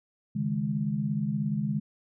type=chord; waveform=sine; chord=C# suspended second; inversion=none; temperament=equal; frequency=138.59 / 155.56 / 207.7 Hz; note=C#3 / D#3 / G#3; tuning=0 / 0 / 0 cents; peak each=-32 / -31 / -29 dBFS; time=0.35-1.8 s; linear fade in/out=10 ms; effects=none